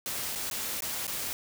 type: noise with dropouts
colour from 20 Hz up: white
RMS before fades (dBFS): -34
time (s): 0.06-1.33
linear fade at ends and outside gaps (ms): 0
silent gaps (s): 0.351-0.357 / 0.5-0.512 / 0.806-0.822 / 1.068-1.078
effects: none